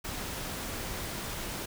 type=noise; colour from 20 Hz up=pink; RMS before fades=-37 dBFS; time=0.04-1.66 s; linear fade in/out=10 ms; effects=none